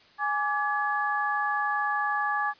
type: tone cluster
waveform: sine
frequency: 831 / 1164 / 1695 Hz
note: G#5 / D6 / G#6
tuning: +1 / -16 / +35 cents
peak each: -29 dBFS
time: 0.18-2.54 s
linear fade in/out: 50 ms
effects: white hiss -57 dBFS RMS until 2.59 s + resampled to 11025 Hz